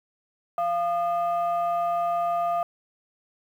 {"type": "tone pair together", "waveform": "sine", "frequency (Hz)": [691.5, 1218], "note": ["F5", "D#6"], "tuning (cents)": [-17, -37], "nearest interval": "minor seventh", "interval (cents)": 980, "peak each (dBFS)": [-22, -28], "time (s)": [0.58, 2.63], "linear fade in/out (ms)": 2, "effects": ["tanh soft clip ceiling -18 dBFS", "9-bit"]}